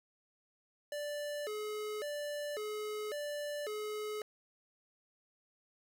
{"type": "tone with vibrato", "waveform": "square", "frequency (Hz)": 499.1, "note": "B4", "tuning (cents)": 18, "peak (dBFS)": -38, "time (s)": [0.92, 4.22], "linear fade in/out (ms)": 2, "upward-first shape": "square", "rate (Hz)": 0.91, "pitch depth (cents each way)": 280, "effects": []}